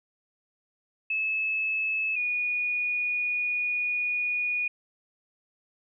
sine tone pair in turn, 2600 / 2456 Hz, E7 / D#7, -24 / -23 cents, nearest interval minor second, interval 99 cents, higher first, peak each -25 dBFS, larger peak neither, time 1.1-2.16 / 2.16-4.68 s, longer second, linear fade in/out 5 ms, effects none

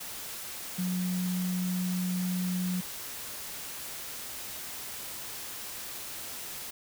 sine tone in noise, 181.8 Hz, F#3, 30 cents flat, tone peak -28 dBFS, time 0.78-2.81 s, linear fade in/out 10 ms, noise white, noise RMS -40 dBFS, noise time 0-6.71 s, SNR +9 dB, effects none

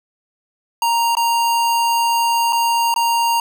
square tone with dropouts, 932.3 Hz, A#5, in tune, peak -15 dBFS, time 0.82-3.4 s, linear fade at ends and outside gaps 2 ms, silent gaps 1.152-1.169 / 2.525-2.529 / 2.941-2.961 s, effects none

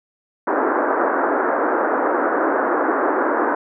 pink band-pass noise, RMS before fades -19 dBFS, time 0.47-3.55 s, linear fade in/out 5 ms, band 280 to 1600 Hz, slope 48 dB/octave, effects none

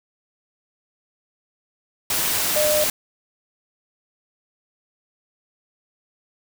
sine tone in noise, 605 Hz, D#5, 49 cents flat, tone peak -18 dBFS, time 2.56-2.84 s, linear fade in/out 2 ms, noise white, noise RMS -22 dBFS, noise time 2.1-2.9 s, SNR +1 dB, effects none

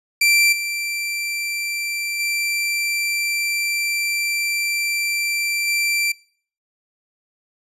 sawtooth tone with level steps, 2349 Hz, D7, in tune, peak -10 / -20 / -17 / -15 dBFS, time 0.21-6.12 s, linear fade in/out 5 ms, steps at 0.52 / 2.19 / 5.67 s, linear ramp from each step 10 ms, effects noise-tail reverb RT60 0.5 s tail -21 dB re dry + resampled to 32000 Hz

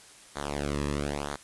sawtooth tone with flanger, 72.1 Hz, D2, 31 cents flat, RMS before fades -32 dBFS, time 0.35-1.37 s, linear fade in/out 20 ms, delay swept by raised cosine 0.37 to 1.37 ms, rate 1 Hz, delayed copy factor -1, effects white hiss -52 dBFS RMS until 1.43 s + resampled to 24000 Hz

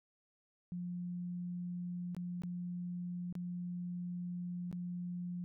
sine tone with dropouts, 176.9 Hz, F3, 23 cents sharp, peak -38 dBFS, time 0.72-5.44 s, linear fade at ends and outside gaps 0 ms, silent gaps 2.148-2.166 / 2.42-2.435 / 3.326-3.353 / 4.714-4.727 s, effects none

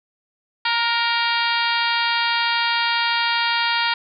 harmonic tone with a mistuned harmonic, 466.2 Hz, A#4, in tune, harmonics 2 / 3 / 4 / 5 / 6 / 7 / 8 / 9 / 10, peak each -23 / -25 / -26 / -27 / -28 / -28 / -29 / -30 / -30 dBFS, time 0.65-3.94 s, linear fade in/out 5 ms, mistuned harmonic 3, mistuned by +21 cents, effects none

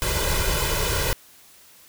pink noise with comb filter, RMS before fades -23 dBFS, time 0.02-1.13 s, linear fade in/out 0 ms, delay 2 ms, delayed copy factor +0.85, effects white hiss -51 dBFS RMS until 1.88 s

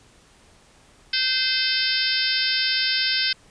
harmonic tone, 517 Hz, C5, 21 cents flat, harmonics 3 / 4 / 5 / 6 / 7 / 8 / 9 / 10, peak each -28 / -30 / -30 / -28 / -29 / -31 / -26 / -26 dBFS, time 1.13-3.33 s, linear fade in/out 5 ms, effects pink hiss -54 dBFS RMS until 3.5 s + resampled to 22050 Hz

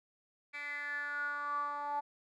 10% pulse tone with band-pass filter sweep, 290 Hz, D4, 22 cents flat, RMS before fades -38 dBFS, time 0.53-2.01 s, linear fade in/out 20 ms, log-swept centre 2300 to 870 Hz, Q 8.7, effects none

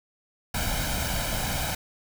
pink noise with comb filter, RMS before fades -28 dBFS, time 0.54-1.75 s, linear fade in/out 5 ms, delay 1.3 ms, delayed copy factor +0.7, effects none

